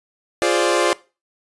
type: chord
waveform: sawtooth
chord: D half-diminished seventh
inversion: first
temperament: equal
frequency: 349.2 / 415.3 / 523.3 / 587.3 Hz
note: F4 / Ab4 / C5 / D5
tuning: 0 / 0 / 0 / 0 cents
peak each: -16 / -19 / -18 / -17 dBFS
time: 0.42-0.93 s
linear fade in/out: 0 ms
effects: noise-tail reverb RT60 0.3 s tail -20 dB re dry + resampled to 24000 Hz